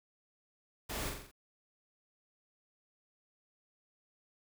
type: noise with echo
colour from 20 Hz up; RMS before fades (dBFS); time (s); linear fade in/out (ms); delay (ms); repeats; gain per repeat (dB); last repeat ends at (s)
pink; -40; 0.89-1.1; 10; 43; 5; -4; 1.315
effects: none